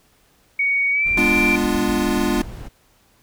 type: tone with pitch glide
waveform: sine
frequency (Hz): 2239 to 2358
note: C#7 to D7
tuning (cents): +17 to +6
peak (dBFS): -16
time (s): 0.59-1.56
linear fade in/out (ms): 5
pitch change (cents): +89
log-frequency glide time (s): 0.91-1.07
type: noise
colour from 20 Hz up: brown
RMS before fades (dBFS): -31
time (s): 1.05-2.69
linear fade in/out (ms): 20
type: chord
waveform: square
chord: G# diminished seventh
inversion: none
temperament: equal with one note detuned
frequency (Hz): 205.7 / 246.9 / 293.7 / 349.2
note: G#3 / B3 / D4 / F4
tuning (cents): -16 / 0 / 0 / 0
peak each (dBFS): -24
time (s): 1.17-2.42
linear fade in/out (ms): 5
effects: pink hiss -58 dBFS RMS until 3.22 s

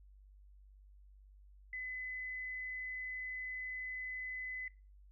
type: tone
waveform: sine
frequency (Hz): 2017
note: B6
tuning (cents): +36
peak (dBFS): -40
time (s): 1.73-4.68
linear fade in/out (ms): 2
effects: noise-tail reverb RT60 0.3 s tail -20 dB re dry + added 49 Hz sine -57 dBFS peak until 5.11 s

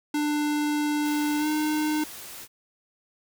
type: tone with pitch glide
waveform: square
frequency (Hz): 297 to 304.8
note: D4 to D#4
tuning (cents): +20 to -36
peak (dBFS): -24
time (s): 0.14-2.04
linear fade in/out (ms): 5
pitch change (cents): +44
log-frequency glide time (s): 1.38-1.47
type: noise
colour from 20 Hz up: white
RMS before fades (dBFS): -41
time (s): 1.02-2.48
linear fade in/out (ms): 50
effects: none

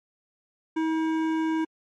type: tone with hard clipping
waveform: sine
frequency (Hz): 320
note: D#4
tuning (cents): +49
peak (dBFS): -25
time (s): 0.76-1.65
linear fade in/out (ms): 10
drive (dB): 13
effects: MP3 48 kbps

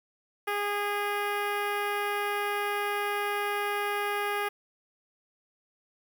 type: tone with notch filter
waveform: 10% pulse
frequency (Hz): 410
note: G#4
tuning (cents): -22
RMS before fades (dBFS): -30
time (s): 0.47-4.49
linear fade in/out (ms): 10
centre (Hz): 6600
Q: 0.61
effects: 9-bit

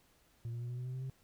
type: tone with pitch steps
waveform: sine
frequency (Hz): 116.54 / 118.65 / 120.79 / 122.97 / 125.19 / 127.46 / 129.76 / 132.1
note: A#2 / A#2 / B2 / B2 / B2 / C3 / C3 / C3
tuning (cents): 0 / +31 / -38 / -7 / +24 / -45 / -14 / +17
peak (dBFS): -35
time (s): 0.45-1.098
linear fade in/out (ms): 0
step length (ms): 81
effects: tanh soft clip ceiling -37 dBFS + pink hiss -69 dBFS RMS until 1.23 s

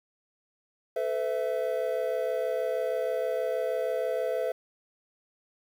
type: chord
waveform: triangle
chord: A suspended second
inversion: none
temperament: equal with one note detuned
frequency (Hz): 440 / 506.3 / 659.3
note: A4 / B4 / E5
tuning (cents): 0 / +43 / 0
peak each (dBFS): -31 / -28 / -29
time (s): 0.96-4.52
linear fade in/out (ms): 5
effects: 9-bit

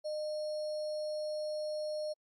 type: tone with sample-and-hold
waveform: sine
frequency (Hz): 610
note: D#5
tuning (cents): -34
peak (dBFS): -34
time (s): 0.04-2.14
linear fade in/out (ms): 20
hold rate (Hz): 4900
effects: low-pass 8000 Hz 12 dB/octave + AAC 64 kbps

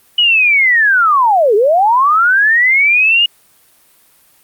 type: linear two-way sweep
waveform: sine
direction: down then up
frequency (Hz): 2960 to 392 to 2887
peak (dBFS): -7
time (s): 0.18-3.26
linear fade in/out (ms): 5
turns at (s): 1.55
effects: white hiss -50 dBFS RMS until 4.43 s + Opus 32 kbps

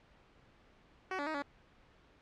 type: tone with pitch steps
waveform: 10% pulse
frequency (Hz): 375.9 / 287.3 / 313.5 / 284.3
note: F#4 / D4 / D#4 / C#4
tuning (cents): +27 / -38 / +13 / +44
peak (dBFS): -27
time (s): 1.11-1.422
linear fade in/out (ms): 2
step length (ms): 78
effects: pink hiss -64 dBFS RMS until 2.21 s + low-pass 3000 Hz 12 dB/octave

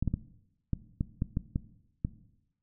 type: clicks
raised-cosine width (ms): 5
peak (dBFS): -16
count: 9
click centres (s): 0.026 / 0.077 / 0.14 / 0.733 / 1.009 / 1.221 / 1.371 / 1.559 / 2.049
effects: noise-tail reverb RT60 0.9 s tail -17 dB re dry

